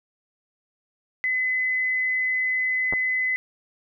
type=tone; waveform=sine; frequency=2023 Hz; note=B6; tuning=41 cents sharp; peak=-21 dBFS; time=1.24-3.36 s; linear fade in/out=0 ms
type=clicks; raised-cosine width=1 ms; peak=-17 dBFS; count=2; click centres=2.926 / 2.936 s
effects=none